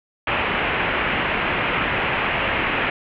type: low-pass noise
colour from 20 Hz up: white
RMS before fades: -22 dBFS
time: 0.27-2.9 s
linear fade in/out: 2 ms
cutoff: 2800 Hz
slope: 48 dB/octave
effects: none